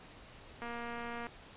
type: click train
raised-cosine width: 0.5 ms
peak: -28 dBFS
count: 154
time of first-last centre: 0.62-1.268 s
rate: 236 Hz
effects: pink hiss -54 dBFS RMS until 1.56 s + resampled to 8000 Hz